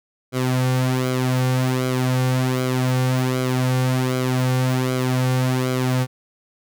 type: tone with flanger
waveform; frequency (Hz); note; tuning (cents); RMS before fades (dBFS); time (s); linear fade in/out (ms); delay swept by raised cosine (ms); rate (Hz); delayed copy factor
sawtooth; 128.1; C3; -36; -20; 0.32-6.07; 50; 1.1 to 3.1; 1.3; -0.65
effects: none